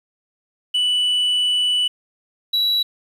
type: tone pair in turn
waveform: sine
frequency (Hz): 2968 / 3914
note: F#7 / B7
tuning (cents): +5 / -16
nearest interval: perfect fourth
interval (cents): 479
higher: second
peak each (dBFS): -13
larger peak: neither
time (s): 0.74-1.88 / 2.53-2.83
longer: first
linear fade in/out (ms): 10
effects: tanh soft clip ceiling -15 dBFS + 8-bit

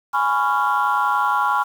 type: chord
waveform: sine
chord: C# dominant seventh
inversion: second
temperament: just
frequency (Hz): 831.5 / 997.9 / 1108.7 / 1385.9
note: G#5 / B5 / C#6 / E#6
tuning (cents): +2 / +18 / 0 / -14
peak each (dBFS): -21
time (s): 0.13-1.64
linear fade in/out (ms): 20
effects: tanh soft clip ceiling -9 dBFS + 7-bit

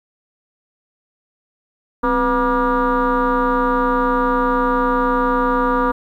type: tone with frequency modulation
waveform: sine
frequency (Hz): 726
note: F#5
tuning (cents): -33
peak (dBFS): -13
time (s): 2.03-5.92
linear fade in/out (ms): 10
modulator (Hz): 232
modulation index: 2.6
effects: tanh soft clip ceiling -9 dBFS + 9-bit

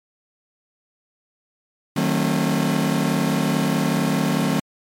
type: chord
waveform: 40% pulse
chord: D# diminished seventh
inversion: none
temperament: just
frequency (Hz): 155.56 / 186.68 / 224 / 268.8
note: D#3 / F#3 / A3 / C4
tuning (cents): 0 / +16 / +31 / +47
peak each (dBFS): -23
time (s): 1.96-4.6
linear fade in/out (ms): 5
effects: MP3 64 kbps

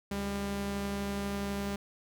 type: tone pair together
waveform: sawtooth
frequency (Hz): 70.7 / 199.97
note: C#2 / G3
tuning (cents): +35 / +35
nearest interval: octave + tritone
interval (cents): 1800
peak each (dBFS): -37 / -29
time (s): 0.11-1.76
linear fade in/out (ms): 5
effects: none

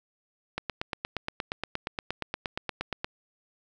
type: click train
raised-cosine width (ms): 0.3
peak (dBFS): -14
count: 22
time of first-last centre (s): 0.58-3.045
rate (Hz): 8.52
effects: none

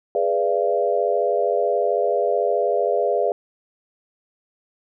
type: chord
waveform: sine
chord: G# diminished seventh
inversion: none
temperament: equal with one note detuned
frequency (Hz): 415.3 / 493.9 / 587.3 / 682.9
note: G#4 / B4 / D5 / F5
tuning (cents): 0 / 0 / 0 / -39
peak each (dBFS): -23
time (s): 0.15-3.32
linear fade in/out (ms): 2
effects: none

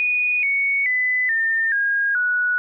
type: tone with pitch steps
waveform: sine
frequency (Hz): 2469 / 2225 / 2005 / 1807.4 / 1628.9 / 1468.1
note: D#7 / C#7 / B6 / A6 / G#6 / F#6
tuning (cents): -14 / +6 / +26 / +46 / -34 / -14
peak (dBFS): -17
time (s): 0-2.58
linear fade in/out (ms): 0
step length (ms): 430
effects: none

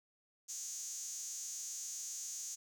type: tone with high-pass filter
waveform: sawtooth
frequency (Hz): 272.5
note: C#4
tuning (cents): -29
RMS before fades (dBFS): -44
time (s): 0.48-2.56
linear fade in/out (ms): 20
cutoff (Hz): 6500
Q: 7.5
effects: none

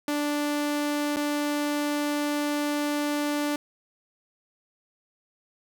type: tone with dropouts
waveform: sawtooth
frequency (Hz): 293.3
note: D4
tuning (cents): -2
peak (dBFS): -21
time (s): 0.08-3.56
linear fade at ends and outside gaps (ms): 2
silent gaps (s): 1.162-1.168
effects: none

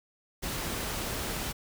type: noise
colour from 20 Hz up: pink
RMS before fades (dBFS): -34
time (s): 0.42-1.53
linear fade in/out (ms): 20
effects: none

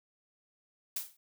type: noise with exponential decay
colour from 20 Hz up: blue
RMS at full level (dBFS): -31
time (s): 0.96-1.17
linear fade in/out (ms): 5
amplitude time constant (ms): 45
effects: none

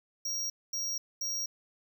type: tone bursts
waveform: square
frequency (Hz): 5640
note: F8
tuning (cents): +16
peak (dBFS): -32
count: 3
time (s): 0.25-1.46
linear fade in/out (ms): 5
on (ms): 250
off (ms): 230
effects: none

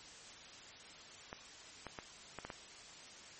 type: clicks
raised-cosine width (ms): 0.5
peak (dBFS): -28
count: 6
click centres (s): 1.329 / 1.867 / 1.988 / 2.387 / 2.45 / 2.502
effects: white hiss -54 dBFS RMS until 3.39 s + MP3 32 kbps

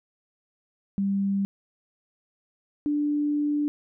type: tone pair in turn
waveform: sine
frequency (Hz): 197.4 / 294.1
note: G3 / D4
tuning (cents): +12 / +3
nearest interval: perfect fifth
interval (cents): 691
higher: second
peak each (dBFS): -22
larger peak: neither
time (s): 0.98-1.45 / 2.86-3.68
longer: second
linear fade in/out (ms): 0
effects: none

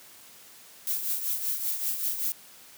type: noise with tremolo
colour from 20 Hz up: violet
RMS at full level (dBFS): -27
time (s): 0.87-2.32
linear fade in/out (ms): 0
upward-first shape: triangle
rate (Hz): 5.2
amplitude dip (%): 65
effects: white hiss -51 dBFS RMS until 2.77 s + high-pass 100 Hz 12 dB/octave

